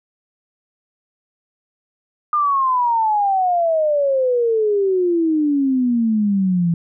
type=exponential sweep; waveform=sine; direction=down; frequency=1218 to 166 Hz; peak=-14 dBFS; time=2.33-6.74 s; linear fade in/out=2 ms; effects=none